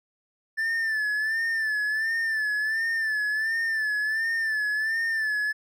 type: tone with vibrato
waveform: triangle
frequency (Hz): 1760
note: A6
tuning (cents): 0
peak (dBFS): -22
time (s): 0.57-5.53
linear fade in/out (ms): 20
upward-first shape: sine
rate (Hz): 1.4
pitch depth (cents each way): 65
effects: none